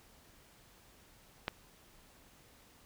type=click; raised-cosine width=0.3 ms; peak=-17 dBFS; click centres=1.481 s; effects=pink hiss -62 dBFS RMS until 2.85 s